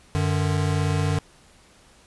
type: tone pair together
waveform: square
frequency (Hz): 94.49 / 150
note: F#2 / D3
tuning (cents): +37 / +37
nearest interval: minor sixth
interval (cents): 800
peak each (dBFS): -24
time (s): 0.15-1.19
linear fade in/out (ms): 0
effects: pink hiss -54 dBFS RMS until 2.06 s + resampled to 24000 Hz